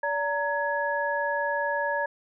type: tone cluster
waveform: sine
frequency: 576 / 925 / 1680 Hz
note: D5 / A#5 / G#6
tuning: -34 / -14 / +19 cents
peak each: -29 dBFS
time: 0.03-2.06 s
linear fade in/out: 5 ms
effects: none